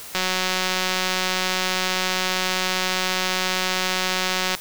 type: click train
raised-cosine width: 0.2 ms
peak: -5 dBFS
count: 815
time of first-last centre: 0.15-4.55 s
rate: 185 Hz
effects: white hiss -38 dBFS RMS until 4.6 s